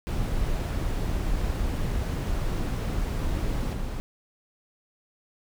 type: noise with level steps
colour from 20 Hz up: brown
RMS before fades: -27 / -31 dBFS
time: 0.07-4 s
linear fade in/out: 0 ms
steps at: 3.73 s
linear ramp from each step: 5 ms
effects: none